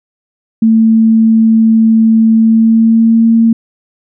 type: tone with pitch glide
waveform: sine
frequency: 223.4 to 227.7 Hz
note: A3 to A#3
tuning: +27 to -40 cents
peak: -4 dBFS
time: 0.62-3.53 s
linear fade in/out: 5 ms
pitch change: +33 cents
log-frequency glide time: 2.35-3.29 s
effects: none